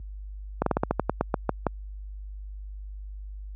slowing click train, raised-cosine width 1 ms, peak -8 dBFS, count 12, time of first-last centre 0.62-1.667 s, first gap 43 ms, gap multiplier 1.15, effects added 50 Hz sine -27 dBFS peak until 3.55 s + high-pass 80 Hz 12 dB/octave

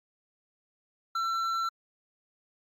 sine tone with hard clipping, 1345 Hz, E6, 34 cents sharp, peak -29 dBFS, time 1.15-1.69 s, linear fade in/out 5 ms, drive 7 dB, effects Opus 48 kbps

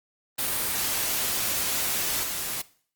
white noise with level steps, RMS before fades -27 / -31 dBFS, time 0.38-2.62 s, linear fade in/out 10 ms, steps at 2.23 s, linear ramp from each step 2 ms, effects noise-tail reverb RT60 0.5 s tail -19 dB re dry + Opus 32 kbps

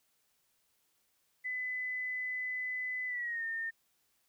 sine tone with pitch glide, 2008 to 1820.2 Hz, B6 to A#6, +28 to -42 cents, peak -34 dBFS, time 1.44-3.71 s, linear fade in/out 20 ms, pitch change -170 cents, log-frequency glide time 3.07-3.44 s, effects white hiss -75 dBFS RMS until 4.28 s

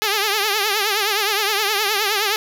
5% pulse tone with vibrato, 415.3 Hz, G#4, in tune, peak -6 dBFS, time 0.02-2.36 s, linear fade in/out 0 ms, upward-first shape triangle, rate 9.6 Hz, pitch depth 130 cents each way, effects none

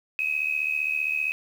sine tone with amplitude modulation, 2547 Hz, D#7, 40 cents sharp, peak -20 dBFS, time 0.19-1.32 s, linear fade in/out 0 ms, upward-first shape sine, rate 75.3 Hz, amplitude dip 80%, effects 8-bit

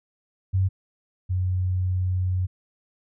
sine tone pair in turn, 94.8 / 91.89 Hz, F#2 / F#2, +43 / -11 cents, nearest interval minor second, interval 54 cents, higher first, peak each -18 / -21 dBFS, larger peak first, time 0.53-0.69 / 1.29-2.47 s, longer second, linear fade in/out 20 ms, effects none

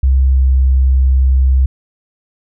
sine tone with pitch glide, 66 to 65.51 Hz, C2 to C2, +16 to +3 cents, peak -7 dBFS, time 0.03-1.66 s, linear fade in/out 5 ms, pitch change -13 cents, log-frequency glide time 0.29-0.44 s, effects none

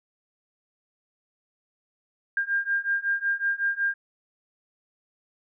sine beating tone pair, 1601 / 1606.4 Hz, G6 / G6, +36 / +42 cents, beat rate 5.4 Hz, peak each -27 / -26 dBFS, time 2.37-3.94 s, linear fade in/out 2 ms, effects none

